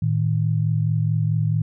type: tone pair together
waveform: sine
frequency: 110.96 / 155.56 Hz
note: A2 / D#3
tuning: +15 / 0 cents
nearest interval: tritone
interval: 585 cents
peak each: -20 / -21 dBFS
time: 0.02-1.62 s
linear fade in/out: 5 ms
effects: none